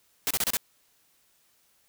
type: noise bursts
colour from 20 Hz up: white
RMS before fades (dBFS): -26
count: 5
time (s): 0.27-0.57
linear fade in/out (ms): 0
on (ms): 36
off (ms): 30
effects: white hiss -66 dBFS RMS until 1.88 s